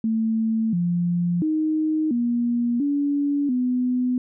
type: tone with pitch steps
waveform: sine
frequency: 222.8 / 174.1 / 311.4 / 238.6 / 285.8 / 250.1 Hz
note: A3 / F3 / D#4 / A#3 / D4 / B3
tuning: +22 / -5 / +2 / +41 / -47 / +22 cents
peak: -19 dBFS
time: 0.04-4.18 s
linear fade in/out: 2 ms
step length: 690 ms
effects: none